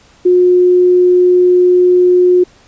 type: tone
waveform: sine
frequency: 360.2 Hz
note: F#4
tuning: 46 cents flat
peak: -5 dBFS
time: 0.25-2.44 s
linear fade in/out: 10 ms
effects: pink hiss -46 dBFS RMS until 2.67 s + resampled to 16000 Hz